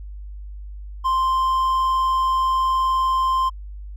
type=tone; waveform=triangle; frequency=1046.5 Hz; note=C6; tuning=in tune; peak=-15 dBFS; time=1.04-3.5 s; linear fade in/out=20 ms; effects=added 50 Hz sine -32 dBFS peak until 3.96 s